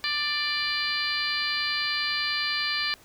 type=harmonic tone; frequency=590 Hz; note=D5; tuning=8 cents sharp; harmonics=2 / 3 / 4 / 5 / 6 / 7 / 8; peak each=-36 / -31 / -32 / -35 / -37 / -31 / -32 dBFS; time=0.04-2.94 s; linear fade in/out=0 ms; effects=pink hiss -54 dBFS RMS until 3.04 s